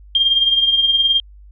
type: tone with tremolo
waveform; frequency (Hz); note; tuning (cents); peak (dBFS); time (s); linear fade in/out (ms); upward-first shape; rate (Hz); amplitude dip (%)
sine; 3204; G7; +37; -9; 0.15-1.2; 2; triangle; 19; 65
effects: added 50 Hz sine -39 dBFS peak until 1.51 s